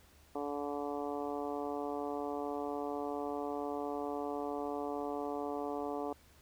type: harmonic tone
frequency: 144.4 Hz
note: D3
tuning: 29 cents flat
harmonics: 2 / 3 / 4 / 5 / 6 / 7 / 8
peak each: -41 / -40 / -44 / -42 / -46 / -49 / -49 dBFS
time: 0.35-6.13 s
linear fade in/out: 5 ms
effects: added 73 Hz sine -64 dBFS peak until 6.41 s + pink hiss -64 dBFS RMS until 6.41 s